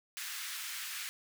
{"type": "high-pass noise", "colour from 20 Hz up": "pink", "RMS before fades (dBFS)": -41, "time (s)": [0.17, 1.09], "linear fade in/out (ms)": 0, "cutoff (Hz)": 1500, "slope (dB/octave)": 24, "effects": []}